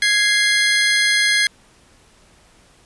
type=tone pair together; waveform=25% pulse; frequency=1660 / 2093 Hz; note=G#6 / C7; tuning=-1 / 0 cents; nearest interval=major third; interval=401 cents; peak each=-13 dBFS; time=0.02-1.47 s; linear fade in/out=2 ms; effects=pink hiss -52 dBFS RMS until 2.85 s + resampled to 24000 Hz